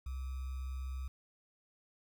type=tone with sample-and-hold; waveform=sine; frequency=65.4 Hz; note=C2; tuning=in tune; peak=-37 dBFS; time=0.06-1.08 s; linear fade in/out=5 ms; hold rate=1225 Hz; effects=none